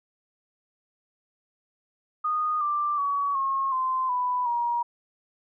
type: tone with pitch steps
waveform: sine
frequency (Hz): 1233 / 1180.7 / 1130.7 / 1082.7 / 1036.8 / 992.9 / 950.8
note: D#6 / D6 / C#6 / C#6 / C6 / B5 / A#5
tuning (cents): -16 / +9 / +34 / -41 / -16 / +9 / +34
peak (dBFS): -23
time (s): 2.24-4.83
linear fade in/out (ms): 10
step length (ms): 370
effects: none